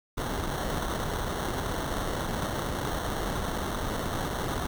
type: noise with sample-and-hold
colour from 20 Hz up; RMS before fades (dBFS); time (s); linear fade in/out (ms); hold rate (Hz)
pink; -31; 0.17-4.67; 10; 2450
effects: none